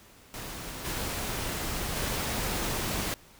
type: noise with level steps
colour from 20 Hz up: pink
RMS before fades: -39 / -33 / -31 dBFS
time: 0.34-3.14 s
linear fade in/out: 0 ms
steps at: 0.84 / 1.95 s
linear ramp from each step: 20 ms
effects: pink hiss -55 dBFS RMS until 3.39 s